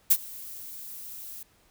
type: noise with ADSR envelope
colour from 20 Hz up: violet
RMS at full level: -17 dBFS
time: 0.1-1.43 s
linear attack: 12 ms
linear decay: 54 ms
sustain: -24 dB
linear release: 4 ms
effects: pink hiss -63 dBFS RMS until 1.7 s